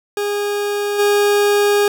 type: tone with level steps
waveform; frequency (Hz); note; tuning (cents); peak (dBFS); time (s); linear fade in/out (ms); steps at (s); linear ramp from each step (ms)
40% pulse; 410; G#4; -22; -17 / -11; 0.17-1.88; 2; 0.98; 20
effects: none